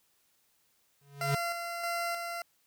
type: tone with exponential growth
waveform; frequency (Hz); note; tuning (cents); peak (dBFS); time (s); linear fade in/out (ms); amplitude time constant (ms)
square; 141.3; C#3; +34; -26; 1.01-1.35; 5; 72
type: tone with tremolo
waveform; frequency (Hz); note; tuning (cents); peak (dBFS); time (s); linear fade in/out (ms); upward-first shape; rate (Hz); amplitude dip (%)
20% pulse; 686; F5; -31; -26; 1.21-2.42; 2; square; 1.6; 40
effects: white hiss -71 dBFS RMS until 2.66 s